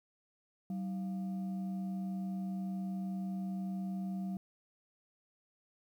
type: tone with frequency modulation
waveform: sine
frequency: 190.5 Hz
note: G3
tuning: 49 cents flat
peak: -35 dBFS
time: 0.7-4.37 s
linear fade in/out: 2 ms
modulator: 508 Hz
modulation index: 0.3
effects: 11-bit